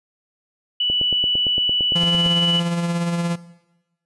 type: tone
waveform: sine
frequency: 2960 Hz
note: F#7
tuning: in tune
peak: -17 dBFS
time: 0.8-2.6 s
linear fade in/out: 5 ms
type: click train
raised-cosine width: 2 ms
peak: -16 dBFS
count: 13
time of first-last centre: 0.9-2.262 s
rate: 8.81 Hz
type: tone with tremolo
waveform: 45% pulse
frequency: 171.2 Hz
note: F3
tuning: 34 cents flat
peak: -19 dBFS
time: 1.95-3.36 s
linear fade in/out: 10 ms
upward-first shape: sine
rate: 17 Hz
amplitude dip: 40%
effects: noise-tail reverb RT60 1.0 s tail -18 dB re dry + resampled to 24000 Hz